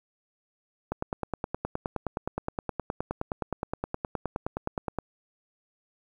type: click train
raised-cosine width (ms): 1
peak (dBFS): -15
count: 40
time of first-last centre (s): 0.92-4.987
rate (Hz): 9.59
effects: 9-bit